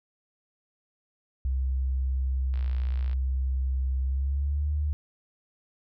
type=tone with pitch glide; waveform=sine; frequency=65.41 to 74.27 Hz; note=C2 to D2; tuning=0 to +20 cents; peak=-24 dBFS; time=1.45-4.93 s; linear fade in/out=0 ms; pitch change=+220 cents; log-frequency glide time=4.03-4.7 s
type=click train; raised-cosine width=0.3 ms; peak=-32 dBFS; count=35; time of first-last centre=2.54-3.131 s; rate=57.5 Hz
effects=none